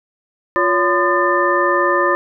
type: tone cluster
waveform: sine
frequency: 352.5 / 563 / 1023 / 1218 / 1781 Hz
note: F4 / C#5 / C6 / D#6 / A6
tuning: +16 / +27 / -39 / -37 / +21 cents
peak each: -19 dBFS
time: 0.56-2.15 s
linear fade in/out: 0 ms
effects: none